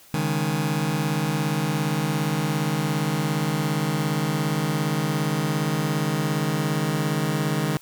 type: chord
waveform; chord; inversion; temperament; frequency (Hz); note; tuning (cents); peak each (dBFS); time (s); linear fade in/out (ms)
sawtooth; C# suspended second; none; just; 138.59 / 155.92 / 207.9; C#3 / D#3 / G#3; 0 / +4 / +2; -24 / -20 / -24; 0.14-7.77; 0
effects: white hiss -51 dBFS RMS until 7.81 s